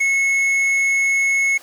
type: tone with tanh clipping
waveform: triangle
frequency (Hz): 2188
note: C#7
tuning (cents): -23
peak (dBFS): -16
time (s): 0-1.58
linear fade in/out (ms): 10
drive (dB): 11
effects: pink hiss -43 dBFS RMS until 1.62 s + high-pass 400 Hz 12 dB/octave